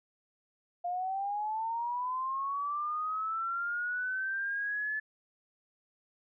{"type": "linear sweep", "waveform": "sine", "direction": "up", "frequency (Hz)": [697, 1736], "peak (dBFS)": -31, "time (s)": [0.84, 5], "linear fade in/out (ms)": 10, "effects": []}